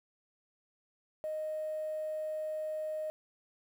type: tone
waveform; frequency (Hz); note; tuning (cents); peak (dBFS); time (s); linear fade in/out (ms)
sine; 620; D#5; -6; -33; 1.24-3.1; 0
effects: tanh soft clip ceiling -30 dBFS + 10-bit